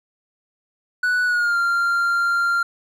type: tone with pitch glide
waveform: triangle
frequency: 1480 to 1388.9 Hz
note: F#6 to F6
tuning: 0 to -10 cents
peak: -15 dBFS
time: 1.03-2.63 s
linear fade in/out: 5 ms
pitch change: -110 cents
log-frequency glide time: 1.25-1.57 s
effects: none